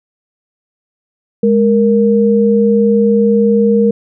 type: tone pair together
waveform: sine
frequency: 207.7 / 466.2 Hz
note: G#3 / A#4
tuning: 0 / 0 cents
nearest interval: octave + major second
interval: 1400 cents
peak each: -10 dBFS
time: 1.43-3.91 s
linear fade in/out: 5 ms
effects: none